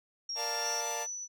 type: tone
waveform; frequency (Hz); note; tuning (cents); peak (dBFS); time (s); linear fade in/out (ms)
sine; 5588; F8; 0; -34; 0.29-0.81; 5
type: chord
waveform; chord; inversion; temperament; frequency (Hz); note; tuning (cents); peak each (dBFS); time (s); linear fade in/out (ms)
sawtooth; Bb major seventh; none; equal; 466.2 / 587.3 / 698.5 / 880; Bb4 / D5 / F5 / A5; 0 / 0 / 0 / 0; -38 / -38 / -37 / -34; 0.35-1.07; 50
type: tone with tremolo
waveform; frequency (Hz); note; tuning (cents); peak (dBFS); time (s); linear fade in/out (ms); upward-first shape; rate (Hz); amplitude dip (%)
sine; 5950; F#8; +9; -35; 0.62-1.28; 50; triangle; 4.8; 30
effects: none